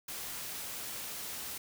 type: noise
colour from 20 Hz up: white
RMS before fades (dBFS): -41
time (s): 0.08-1.58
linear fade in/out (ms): 5
effects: none